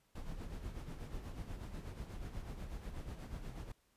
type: noise with tremolo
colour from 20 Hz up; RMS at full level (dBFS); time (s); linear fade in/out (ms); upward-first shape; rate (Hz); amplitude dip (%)
brown; -43; 0.15-3.72; 5; sine; 8.2; 55
effects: pink hiss -75 dBFS RMS until 3.96 s + resampled to 32000 Hz